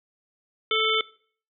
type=harmonic tone; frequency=439.3 Hz; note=A4; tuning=3 cents flat; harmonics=1 / 3 / 5 / 7 / 8; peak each=-27 / -27 / -27 / -27 / -27 dBFS; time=0.71-1.01 s; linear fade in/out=2 ms; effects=noise-tail reverb RT60 0.5 s tail -21 dB re dry